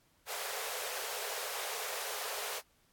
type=high-pass noise; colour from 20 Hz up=pink; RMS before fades=-39 dBFS; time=0.26-2.62 s; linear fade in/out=50 ms; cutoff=410 Hz; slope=96 dB/octave; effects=pink hiss -70 dBFS RMS until 2.92 s + AAC 64 kbps